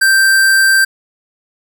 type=tone; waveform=square; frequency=1568 Hz; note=G6; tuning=in tune; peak=-8 dBFS; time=0.01-0.85 s; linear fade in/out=10 ms; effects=none